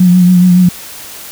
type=tone with vibrato; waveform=sine; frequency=179.9 Hz; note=F#3; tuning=48 cents flat; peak=-3 dBFS; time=0-0.69 s; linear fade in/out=5 ms; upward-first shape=triangle; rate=7.1 Hz; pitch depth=42 cents each way; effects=white hiss -29 dBFS RMS until 1.31 s